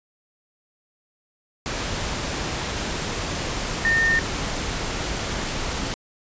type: tone in noise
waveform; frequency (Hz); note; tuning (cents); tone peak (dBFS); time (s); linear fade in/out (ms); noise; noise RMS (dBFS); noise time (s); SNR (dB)
sine; 1822; A#6; -40; -17; 3.85-4.19; 0; pink; -27; 1.66-5.94; +7
effects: resampled to 16000 Hz

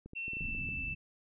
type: clicks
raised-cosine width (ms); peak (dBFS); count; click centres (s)
3; -34; 8; 0.06 / 0.134 / 0.281 / 0.334 / 0.369 / 0.408 / 0.549 / 0.689
type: tone with pitch glide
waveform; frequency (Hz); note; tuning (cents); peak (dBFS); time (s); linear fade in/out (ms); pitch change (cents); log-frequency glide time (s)
sine; 2700 to 2649; E7 to E7; +41 to +8; -36; 0.15-0.95; 20; -33; 0.26-0.63
type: low-pass noise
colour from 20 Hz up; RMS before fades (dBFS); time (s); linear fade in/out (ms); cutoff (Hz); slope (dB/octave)
pink; -42; 0.4-0.95; 10; 280; 48
effects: none

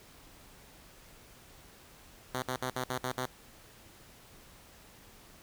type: tone bursts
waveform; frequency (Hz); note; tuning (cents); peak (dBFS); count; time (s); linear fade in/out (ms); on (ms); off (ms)
5% pulse; 127.8; C3; -40; -21; 7; 2.34-3.26; 5; 86; 53
effects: pink hiss -56 dBFS RMS until 5.42 s

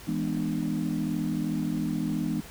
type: chord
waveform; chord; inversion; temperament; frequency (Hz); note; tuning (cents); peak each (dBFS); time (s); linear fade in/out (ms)
sine; E dominant seventh; none; equal with one note detuned; 164.81 / 207.7 / 246.9 / 300.7; E3 / G#3 / B3 / D4; 0 / 0 / 0 / +41; -31; 0.07-2.41; 10
effects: tanh soft clip ceiling -18 dBFS + pink hiss -46 dBFS RMS until 2.5 s

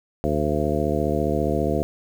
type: harmonic tone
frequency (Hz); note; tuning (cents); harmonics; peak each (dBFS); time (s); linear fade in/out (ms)
74.8; D2; +32; 1 / 2 / 3 / 4 / 5 / 6 / 7 / 9; -28 / -28 / -28 / -28 / -28 / -28 / -28 / -28; 0.24-1.83; 0
effects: 8-bit

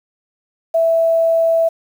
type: tone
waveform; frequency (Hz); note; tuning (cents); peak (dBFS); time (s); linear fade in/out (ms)
sine; 659; E5; -1; -11; 0.74-1.69; 10
effects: 7-bit

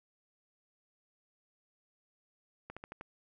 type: slowing click train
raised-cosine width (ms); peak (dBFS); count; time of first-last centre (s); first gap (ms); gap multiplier
0.5; -29; 5; 2.7-3.011; 66; 1.11
effects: none

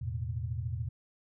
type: chord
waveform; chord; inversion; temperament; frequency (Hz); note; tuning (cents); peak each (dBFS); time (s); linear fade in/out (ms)
sine; E suspended fourth; none; just; 82.41 / 109.88 / 123.61; E2 / A2 / B2; 0 / -2 / +2; -37 / -36 / -37; 0.01-0.89; 10
effects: none

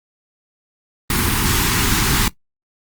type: band-stop noise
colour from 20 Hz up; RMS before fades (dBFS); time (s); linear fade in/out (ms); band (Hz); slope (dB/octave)
pink; -17; 1.1-2.28; 2; 400 to 860; 48
effects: noise-tail reverb RT60 0.1 s tail -19 dB re dry + Opus 32 kbps

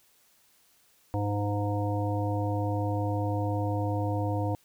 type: harmonic tone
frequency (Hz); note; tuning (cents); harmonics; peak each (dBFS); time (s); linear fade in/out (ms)
102.7; G#2; -19; 1 / 3 / 5 / 7 / 9; -28 / -33 / -35 / -36 / -38; 1.14-4.55; 0
effects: white hiss -64 dBFS RMS until 4.64 s

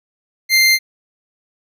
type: tone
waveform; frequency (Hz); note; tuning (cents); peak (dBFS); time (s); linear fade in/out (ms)
25% pulse; 2093; C7; 0; -6; 0.49-0.79; 50
effects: none

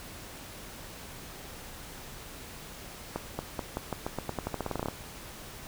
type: accelerating click train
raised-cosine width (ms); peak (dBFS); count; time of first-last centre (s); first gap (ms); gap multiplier
1; -17; 19; 3.16-4.885; 230; 0.88
effects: pink hiss -45 dBFS RMS until 5.67 s

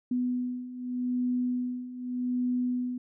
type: beating tone pair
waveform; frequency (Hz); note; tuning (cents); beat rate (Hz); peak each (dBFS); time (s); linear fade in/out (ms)
sine; 247.9 / 248.73; B3 / B3; +7 / +12; 0.83; -33 / -29; 0.11-2.98; 5
effects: none

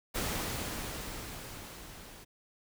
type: noise with level ramp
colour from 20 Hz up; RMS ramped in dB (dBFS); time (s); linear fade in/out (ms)
pink; -33 to -51; 0.14-2.25; 20
effects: none

